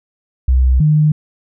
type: tone pair in turn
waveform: sine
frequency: 64 / 152.22 Hz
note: C2 / D#3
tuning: -38 / -38 cents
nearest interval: octave + minor third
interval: 1500 cents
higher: second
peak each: -8 dBFS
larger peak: neither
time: 0.48-0.8 / 0.8-1.12 s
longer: neither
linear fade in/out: 5 ms
effects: none